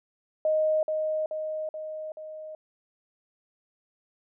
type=tone with echo; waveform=sine; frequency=622.3 Hz; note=D#5; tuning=in tune; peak=-21 dBFS; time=0.45-0.83 s; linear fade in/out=2 ms; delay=430 ms; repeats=4; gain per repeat=-4 dB; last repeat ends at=2.55 s; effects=none